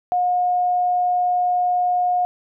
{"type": "tone", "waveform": "sine", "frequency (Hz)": 719, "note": "F#5", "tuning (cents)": -50, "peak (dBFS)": -16, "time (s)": [0.12, 2.25], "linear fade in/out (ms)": 0, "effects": []}